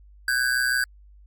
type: ring-modulated tone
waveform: square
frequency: 1572 Hz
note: G6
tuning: 4 cents sharp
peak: -18 dBFS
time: 0.28-0.84 s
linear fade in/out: 2 ms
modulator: 63 Hz
effects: added 50 Hz sine -47 dBFS peak until 1.26 s + MP3 96 kbps